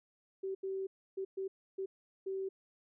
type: tone bursts at uneven times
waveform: sine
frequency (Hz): 384.5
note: G4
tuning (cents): -33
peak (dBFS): -35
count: 6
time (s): 0.43-0.55 / 0.63-0.87 / 1.17-1.25 / 1.37-1.48 / 1.78-1.86 / 2.26-2.49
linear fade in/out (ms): 10
effects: none